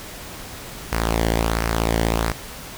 sawtooth tone with flanger, 56.2 Hz, A1, 37 cents sharp, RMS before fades -21 dBFS, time 0.92-2.32 s, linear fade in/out 5 ms, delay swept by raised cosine 0.27 to 0.8 ms, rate 1.4 Hz, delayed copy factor -0.6, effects pink hiss -36 dBFS RMS until 2.77 s

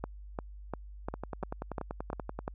two click trains, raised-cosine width 1 ms, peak -20 / -22 dBFS, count 8 / 14, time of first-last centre 0.04-2.479 / 1.14-2.39 s, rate 2.87 / 10.4 Hz, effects added 50 Hz sine -44 dBFS peak until 2.54 s

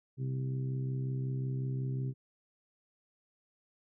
harmonic tone, 65.5 Hz, C2, 2 cents sharp, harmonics 2 / 3 / 4 / 5 / 6, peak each -32 / -47 / -46 / -50 / -48 dBFS, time 0.17-2.14 s, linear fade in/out 50 ms, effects none

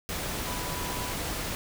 sine tone in noise, 987.8 Hz, B5, in tune, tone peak -39 dBFS, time 0.47-1.13 s, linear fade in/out 0 ms, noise pink, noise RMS -33 dBFS, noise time 0.09-1.55 s, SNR -9 dB, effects none

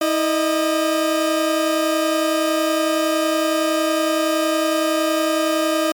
30% pulse tone pair together, 321.4 / 612 Hz, E4 / D#5, -44 / -29 cents, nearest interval major seventh, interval 1115 cents, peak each -17 dBFS, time 0.01-5.92 s, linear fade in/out 5 ms, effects MP3 96 kbps

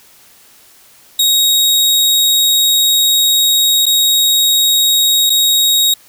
sawtooth tone with dropouts, 3776 Hz, A#7, 22 cents sharp, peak -6 dBFS, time 1.19-5.94 s, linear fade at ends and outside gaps 5 ms, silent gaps 3.857-3.864 / 5.297-5.301 s, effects white hiss -45 dBFS RMS until 6.08 s

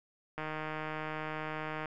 click train, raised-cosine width 0.5 ms, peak -23 dBFS, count 230, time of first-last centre 0.38-1.857 s, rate 155 Hz, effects none

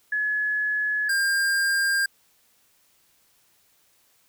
sine / square tone pair in turn, 1700 / 1602.7 Hz, G#6 / G6, +40 / +38 cents, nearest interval minor second, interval 102 cents, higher first, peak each -22 / -21 dBFS, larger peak second, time 0.12-1.09 / 1.09-2.06 s, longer neither, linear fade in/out 5 ms, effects white hiss -63 dBFS RMS until 4.28 s

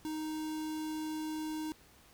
square tone with notch filter, 311.1 Hz, D#4, in tune, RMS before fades -38 dBFS, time 0.05-1.72 s, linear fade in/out 0 ms, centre 1900 Hz, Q 1.5, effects pink hiss -61 dBFS RMS until 2.13 s

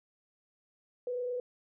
sine tone with frequency modulation, 493.9 Hz, B4, in tune, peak -32 dBFS, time 1.07-1.4 s, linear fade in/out 2 ms, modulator 28.9 Hz, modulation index 0.35, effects none

